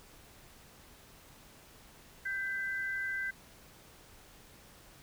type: tone pair together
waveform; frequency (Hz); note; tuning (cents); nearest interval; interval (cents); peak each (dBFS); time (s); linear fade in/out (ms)
sine; 1568 / 2008; G6 / B6; 0 / +28; major third; 428; -34 / -39; 2.25-3.31; 10
effects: pink hiss -57 dBFS RMS until 5.02 s